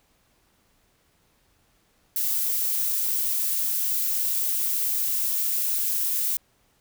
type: noise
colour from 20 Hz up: violet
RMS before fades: -25 dBFS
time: 2.16-6.37 s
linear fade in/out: 2 ms
effects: pink hiss -65 dBFS RMS until 6.8 s